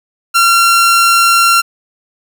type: tone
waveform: sawtooth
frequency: 1370 Hz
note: F6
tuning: 34 cents flat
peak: -3 dBFS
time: 0.34-1.62 s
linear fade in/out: 20 ms
effects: none